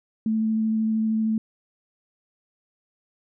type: tone with vibrato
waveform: sine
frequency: 220 Hz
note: A3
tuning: in tune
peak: -20 dBFS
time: 0.26-1.38 s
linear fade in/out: 2 ms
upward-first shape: square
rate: 13 Hz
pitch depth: 8 cents each way
effects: none